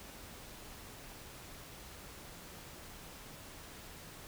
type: silence
effects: pink hiss -51 dBFS RMS until 4.27 s

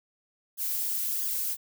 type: noise with flanger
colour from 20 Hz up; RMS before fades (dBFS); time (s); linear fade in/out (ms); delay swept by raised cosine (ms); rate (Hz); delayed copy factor
violet; -30; 0.57-1.57; 50; 0.6 to 4.7; 1.5; +0.9
effects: none

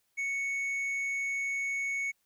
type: tone with tanh clipping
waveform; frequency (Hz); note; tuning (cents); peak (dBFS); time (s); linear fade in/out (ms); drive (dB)
sine; 2217; C#7; 0; -31; 0.17-2.12; 20; 5
effects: white hiss -75 dBFS RMS until 2.25 s

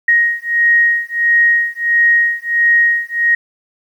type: beating tone pair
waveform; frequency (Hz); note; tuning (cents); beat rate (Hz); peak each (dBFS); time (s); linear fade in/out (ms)
sine; 1876 / 1877.5; A#6 / A#6; +11 / +12; 1.5; -13; 0.08-3.35; 5
effects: 8-bit

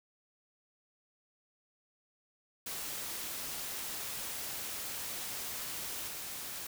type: noise with level steps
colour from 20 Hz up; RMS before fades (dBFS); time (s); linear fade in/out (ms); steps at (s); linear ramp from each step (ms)
white; -40 / -42; 2.66-6.67; 5; 6.07; 10
effects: none

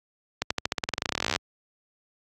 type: accelerating click train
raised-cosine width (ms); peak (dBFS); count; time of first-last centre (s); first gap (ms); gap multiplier
0.2; -7; 27; 0.42-1.361; 85; 0.92
effects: high-pass 60 Hz 12 dB/octave + Opus 48 kbps

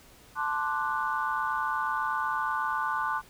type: chord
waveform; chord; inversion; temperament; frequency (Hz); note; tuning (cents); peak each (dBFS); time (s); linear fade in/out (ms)
sine; D dominant seventh; second; equal; 880 / 1046.5 / 1174.7 / 1480; A5 / C6 / D6 / F#6; 0 / 0 / 0 / 0; -32; 0.35-3.22; 50
effects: tanh soft clip ceiling -16 dBFS + pink hiss -55 dBFS RMS until 3.29 s

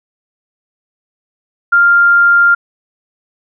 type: tone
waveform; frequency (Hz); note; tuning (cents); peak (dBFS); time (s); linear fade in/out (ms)
sine; 1396.9; F6; 0; -5; 1.72-2.55; 10
effects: none

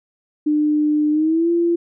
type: tone with pitch glide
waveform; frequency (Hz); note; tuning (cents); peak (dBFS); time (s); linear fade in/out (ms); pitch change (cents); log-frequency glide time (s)
sine; 300.5 to 341.2; D4 to F4; +40 to -40; -14; 0.46-1.76; 10; +220; 1.11-1.5
effects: none

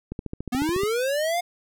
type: click train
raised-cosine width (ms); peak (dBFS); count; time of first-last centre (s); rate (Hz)
3; -18; 11; 0.12-0.834; 14
type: linear sweep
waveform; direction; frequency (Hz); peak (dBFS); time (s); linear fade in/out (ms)
square; up; 237.3 to 718; -23; 0.52-1.41; 10
effects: none

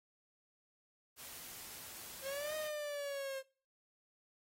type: noise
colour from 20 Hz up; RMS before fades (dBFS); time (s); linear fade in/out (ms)
white; -50; 1.16-2.71; 50
type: exponential two-way sweep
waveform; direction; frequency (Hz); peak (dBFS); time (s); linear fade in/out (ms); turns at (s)
45% pulse; up then down; 530 to 622 to 530; -39; 2.22-3.43; 50; 2.55
effects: noise-tail reverb RT60 0.4 s tail -24 dB re dry + AAC 48 kbps

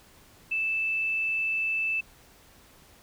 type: tone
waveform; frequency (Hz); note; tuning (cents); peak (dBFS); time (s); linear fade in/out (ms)
sine; 2637; E7; 0; -25; 0.51-2.01; 10
effects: pink hiss -56 dBFS RMS until 3.02 s

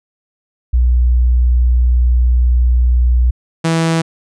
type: tone pair in turn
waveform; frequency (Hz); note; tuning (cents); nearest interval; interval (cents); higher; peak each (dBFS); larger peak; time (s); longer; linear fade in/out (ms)
sine / sawtooth; 61 / 163.79; B1 / E3; -21 / -11; octave + perfect fourth; 1710; second; -8 / -8; neither; 0.73-3.31 / 3.64-4.02; first; 10
effects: resampled to 22050 Hz

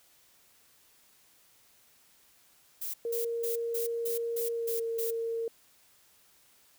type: noise bursts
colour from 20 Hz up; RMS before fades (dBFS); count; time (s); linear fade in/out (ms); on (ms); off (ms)
violet; -36; 8; 2.81-5.11; 10; 130; 180
type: tone with pitch glide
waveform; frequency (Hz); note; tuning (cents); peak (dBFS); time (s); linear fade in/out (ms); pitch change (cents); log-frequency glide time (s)
sine; 465.4 to 458.2; A#4 to A#4; -3 to -30; -30; 3.05-5.48; 2; -27; 4.53-4.8
effects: white hiss -63 dBFS RMS until 6.78 s

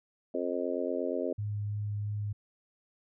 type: harmonic tone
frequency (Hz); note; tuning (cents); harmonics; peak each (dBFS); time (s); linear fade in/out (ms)
88.5; F2; +23; 3 / 4 / 5 / 6 / 7; -36 / -36 / -36 / -36 / -36; 0.34-1.33; 5
type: tone with vibrato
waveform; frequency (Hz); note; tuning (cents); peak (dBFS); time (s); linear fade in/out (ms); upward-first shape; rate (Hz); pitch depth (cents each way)
sine; 103.83; G#2; 0; -31; 1.38-2.33; 10; sine; 3; 8
effects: none

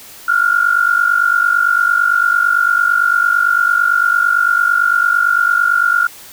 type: tone pair together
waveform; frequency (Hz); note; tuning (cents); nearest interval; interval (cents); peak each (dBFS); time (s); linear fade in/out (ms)
sine; 1386 / 1434.9; F6 / F6; -14 / +46; minor second; 60; -13; 0.28-6.07; 5
effects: white hiss -37 dBFS RMS until 6.32 s

